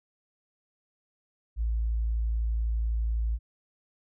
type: tone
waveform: sine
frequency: 56 Hz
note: A1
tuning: 31 cents sharp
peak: -24 dBFS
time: 1.56-3.39 s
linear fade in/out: 50 ms
effects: tanh soft clip ceiling -20 dBFS